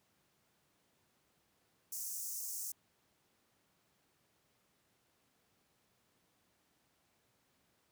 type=high-pass noise; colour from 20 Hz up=pink; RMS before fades=-42 dBFS; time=1.92-2.72 s; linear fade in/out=5 ms; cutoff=5800 Hz; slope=48 dB/octave; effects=pink hiss -75 dBFS RMS until 7.91 s + high-pass 100 Hz 12 dB/octave